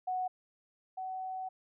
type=tone pair in turn; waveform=sine; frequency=739 / 751.5 Hz; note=F#5 / F#5; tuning=-2 / +27 cents; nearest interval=unison; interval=29 cents; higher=second; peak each=-31 / -36 dBFS; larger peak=first; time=0.07-0.28 / 0.97-1.49 s; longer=second; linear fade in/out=10 ms; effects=none